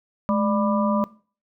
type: harmonic tone with a mistuned harmonic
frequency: 198 Hz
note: G3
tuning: 18 cents sharp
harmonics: 1 / 3 / 5 / 6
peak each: -20 / -25 / -27 / -28 dBFS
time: 0.29-1.04 s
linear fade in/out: 0 ms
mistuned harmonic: 1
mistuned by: +120 cents
effects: noise-tail reverb RT60 0.4 s tail -20 dB re dry